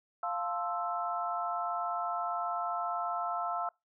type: chord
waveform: sine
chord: F major seventh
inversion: none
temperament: equal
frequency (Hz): 698.5 / 880 / 1046.5 / 1318.5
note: F5 / A5 / C6 / E6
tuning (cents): 0 / 0 / 0 / 0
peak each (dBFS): -35 / -40 / -40 / -35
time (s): 0.23-3.69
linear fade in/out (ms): 2
effects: noise-tail reverb RT60 0.2 s tail -25 dB re dry